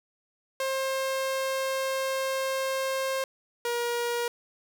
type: tone pair in turn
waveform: sawtooth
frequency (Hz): 532 / 476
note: C5 / A#4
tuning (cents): +29 / +36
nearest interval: major second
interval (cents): 193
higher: first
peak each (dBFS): -23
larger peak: neither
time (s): 0.6-3.24 / 3.65-4.28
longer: first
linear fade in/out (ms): 2
effects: none